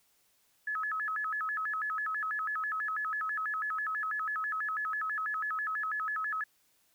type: tone with vibrato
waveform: sine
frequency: 1480 Hz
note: F#6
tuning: in tune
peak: -31 dBFS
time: 0.67-6.44 s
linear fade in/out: 5 ms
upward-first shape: square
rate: 6.1 Hz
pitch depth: 250 cents each way
effects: white hiss -70 dBFS RMS until 6.94 s